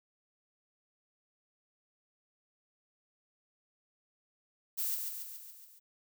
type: noise with echo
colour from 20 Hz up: violet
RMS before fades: -34 dBFS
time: 4.77-4.96 s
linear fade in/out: 20 ms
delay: 140 ms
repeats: 6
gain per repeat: -4 dB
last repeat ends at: 5.8 s
effects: none